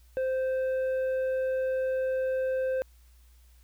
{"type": "tone with tanh clipping", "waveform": "sine", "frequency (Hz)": 521, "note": "C5", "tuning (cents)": -7, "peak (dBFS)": -27, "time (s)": [0.17, 2.82], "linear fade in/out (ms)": 0, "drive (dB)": 6, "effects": ["added 60 Hz sine -54 dBFS peak until 3.63 s", "white hiss -66 dBFS RMS until 3.63 s"]}